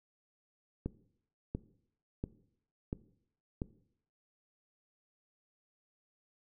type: click train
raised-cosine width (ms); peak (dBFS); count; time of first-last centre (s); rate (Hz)
3; -22; 5; 0.86-3.619; 1.45
effects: noise-tail reverb RT60 0.7 s tail -18 dB re dry